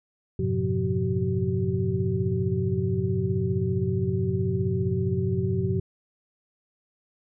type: tone cluster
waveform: sine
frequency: 93.9 / 109.3 / 128.5 / 178.7 / 381.5 Hz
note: F#2 / A2 / C3 / F3 / G4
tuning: +26 / -11 / -31 / +40 / -47 cents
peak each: -29 dBFS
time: 0.39-5.8 s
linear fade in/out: 5 ms
effects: none